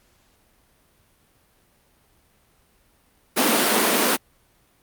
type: high-pass noise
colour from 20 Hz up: pink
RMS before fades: -19 dBFS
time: 3.36-4.17 s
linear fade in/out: 20 ms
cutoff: 200 Hz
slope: 48 dB/octave
effects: pink hiss -61 dBFS RMS until 4.82 s + Opus 48 kbps